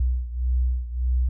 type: beating tone pair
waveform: sine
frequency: 61.7 / 63.4 Hz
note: B1 / B1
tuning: -1 / +46 cents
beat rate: 1.7 Hz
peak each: -22 / -26 dBFS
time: 0-1.29 s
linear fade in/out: 5 ms
effects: none